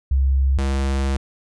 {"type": "tone pair in turn", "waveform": ["sine", "square"], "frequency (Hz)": [67.2, 67.78], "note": ["C2", "C#2"], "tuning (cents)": [47, -38], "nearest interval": "unison", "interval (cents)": 15, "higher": "second", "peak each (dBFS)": [-14, -19], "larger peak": "first", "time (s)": [[0.11, 0.58], [0.58, 1.17]], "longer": "second", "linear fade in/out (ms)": 5, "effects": ["resampled to 22050 Hz"]}